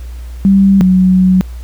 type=tone pair in turn; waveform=sine; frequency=195.2 / 185.37 Hz; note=G3 / F#3; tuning=-7 / +3 cents; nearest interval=minor second; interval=90 cents; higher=first; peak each=-4 / -5 dBFS; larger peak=first; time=0.45-0.81 / 0.81-1.41 s; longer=second; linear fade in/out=0 ms; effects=added 60 Hz sine -23 dBFS peak until 1.63 s + pink hiss -43 dBFS RMS until 1.63 s